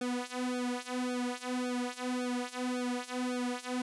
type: tone with flanger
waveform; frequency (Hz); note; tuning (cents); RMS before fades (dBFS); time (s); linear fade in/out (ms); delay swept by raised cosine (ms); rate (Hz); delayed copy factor
sawtooth; 248.6; B3; +12; -35; 0.01-3.82; 5; 1 to 4; 1.8; -0.95
effects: resampled to 24000 Hz